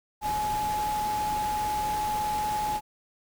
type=tone in noise; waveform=sine; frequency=845 Hz; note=G#5; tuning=30 cents sharp; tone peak=-26 dBFS; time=0.21-2.81 s; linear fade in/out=50 ms; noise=pink; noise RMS=-37 dBFS; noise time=0.21-2.81 s; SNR=+8 dB; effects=none